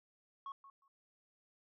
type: tone with echo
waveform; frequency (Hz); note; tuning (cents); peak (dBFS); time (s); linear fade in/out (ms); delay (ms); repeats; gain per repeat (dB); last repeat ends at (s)
sine; 1100; C#6; -14; -40; 0.46-0.52; 2; 180; 2; -15; 0.88
effects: tanh soft clip ceiling -41 dBFS